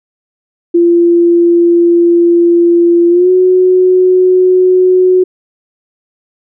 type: tone with pitch glide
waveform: sine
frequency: 343.3 to 367.9 Hz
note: F4 to F#4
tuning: -30 to -10 cents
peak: -4 dBFS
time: 0.74-5.24 s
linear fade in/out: 10 ms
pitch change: +120 cents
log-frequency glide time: 3.09-3.3 s
effects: none